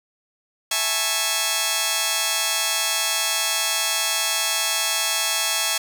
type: chord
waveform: 5% pulse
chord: A major seventh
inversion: second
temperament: just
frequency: 660 / 825 / 880 / 1100 Hz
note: E5 / G#5 / A5 / C#6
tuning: +2 / -12 / 0 / -14 cents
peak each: -16 dBFS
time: 0.71-5.78 s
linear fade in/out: 5 ms
effects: none